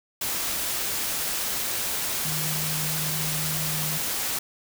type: tone in noise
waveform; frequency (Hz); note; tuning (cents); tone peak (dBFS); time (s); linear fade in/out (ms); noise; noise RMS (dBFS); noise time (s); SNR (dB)
sine; 154.3; D#3; -14; -31; 2.25-3.98; 5; white; -28; 0.21-4.39; -6
effects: none